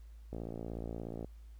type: click train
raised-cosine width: 2 ms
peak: -28 dBFS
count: 53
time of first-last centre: 0.33-1.245 s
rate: 56.8 Hz
effects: added 55 Hz sine -49 dBFS peak until 1.59 s + pink hiss -72 dBFS RMS until 1.59 s